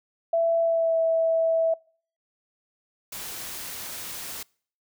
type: tone with pitch glide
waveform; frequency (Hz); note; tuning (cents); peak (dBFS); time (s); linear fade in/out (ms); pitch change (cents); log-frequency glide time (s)
sine; 666 to 654.2; E5 to E5; +18 to -13; -19; 0.33-1.74; 5; -31; 0.61-0.98
type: noise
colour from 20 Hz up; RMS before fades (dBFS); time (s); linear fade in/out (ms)
white; -36; 3.12-4.43; 5
effects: noise-tail reverb RT60 0.5 s tail -26 dB re dry